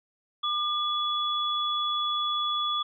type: tone pair together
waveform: sine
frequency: 1203 / 3405 Hz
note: D6 / G#7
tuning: +41 / +42 cents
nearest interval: octave + tritone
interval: 1801 cents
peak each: -28 dBFS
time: 0.43-2.83 s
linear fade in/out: 10 ms
effects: none